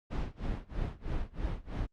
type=noise with tremolo; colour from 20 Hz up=brown; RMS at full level=-32 dBFS; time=0.1-1.87 s; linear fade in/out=20 ms; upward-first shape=sine; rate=3.1 Hz; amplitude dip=95%; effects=low-pass 4000 Hz 12 dB/octave + Opus 48 kbps